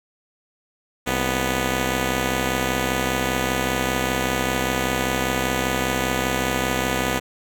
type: tone pair together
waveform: 5% pulse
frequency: 65.09 / 246.9 Hz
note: C2 / B3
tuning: -8 / 0 cents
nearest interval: octave + major seventh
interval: 2308 cents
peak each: -12 dBFS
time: 1.06-7.2 s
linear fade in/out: 20 ms
effects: none